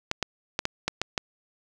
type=clicks; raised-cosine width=0.2 ms; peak=-8 dBFS; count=7; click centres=0.114 / 0.227 / 0.591 / 0.654 / 0.88 / 1.016 / 1.178 s; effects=none